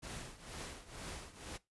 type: noise with tremolo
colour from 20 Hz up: pink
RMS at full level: -44 dBFS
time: 0.02-1.58 s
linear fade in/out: 20 ms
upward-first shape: triangle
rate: 2.1 Hz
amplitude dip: 85%
effects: noise-tail reverb RT60 0.2 s tail -19 dB re dry + resampled to 24000 Hz